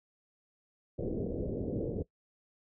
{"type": "low-pass noise", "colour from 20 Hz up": "white", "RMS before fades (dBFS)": -35, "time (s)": [0.98, 2.03], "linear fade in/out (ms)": 10, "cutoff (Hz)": 520, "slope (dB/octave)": 48, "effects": ["noise-tail reverb RT60 0.1 s tail -19 dB re dry"]}